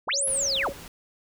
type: linear two-way sweep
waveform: sine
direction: up then down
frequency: 42.81 to 11000 to 42.81 Hz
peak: -23 dBFS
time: 0.07-0.7 s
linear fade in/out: 20 ms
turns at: 0.26 s
type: tone with vibrato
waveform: sine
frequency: 550 Hz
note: C#5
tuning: 14 cents flat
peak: -33 dBFS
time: 0.13-0.73 s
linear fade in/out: 10 ms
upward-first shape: sine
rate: 4.1 Hz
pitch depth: 31 cents each way
type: noise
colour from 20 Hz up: pink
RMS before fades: -43 dBFS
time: 0.27-0.88 s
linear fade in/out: 2 ms
effects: none